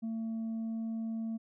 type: tone with tanh clipping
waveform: triangle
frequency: 224.9 Hz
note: A3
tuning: 38 cents sharp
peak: -34 dBFS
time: 0.02-1.38 s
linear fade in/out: 20 ms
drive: 7 dB
effects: none